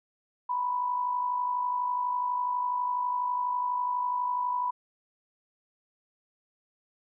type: tone with amplitude modulation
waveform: sine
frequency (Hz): 987.8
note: B5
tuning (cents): 0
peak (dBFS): -24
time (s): 0.49-4.71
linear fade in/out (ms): 10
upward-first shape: sine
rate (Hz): 52.1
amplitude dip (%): 50
effects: none